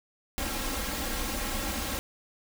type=noise with comb filter; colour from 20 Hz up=pink; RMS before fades=-32 dBFS; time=0.38-1.99 s; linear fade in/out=0 ms; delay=3.7 ms; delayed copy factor=+0.9; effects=none